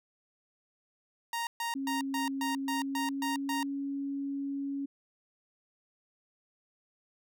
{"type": "tone bursts", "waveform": "sawtooth", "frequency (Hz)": 932.3, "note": "A#5", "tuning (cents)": 0, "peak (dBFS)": -28, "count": 9, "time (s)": [1.33, 3.63], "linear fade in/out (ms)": 2, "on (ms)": 140, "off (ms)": 130}
{"type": "tone with pitch glide", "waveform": "sine", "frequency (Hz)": [272.2, 278.2], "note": ["C#4", "C#4"], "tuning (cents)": [-31, 6], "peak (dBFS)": -32, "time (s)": [1.75, 4.86], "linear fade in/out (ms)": 10, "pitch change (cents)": 37, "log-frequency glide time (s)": [2.55, 3.68]}
{"effects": []}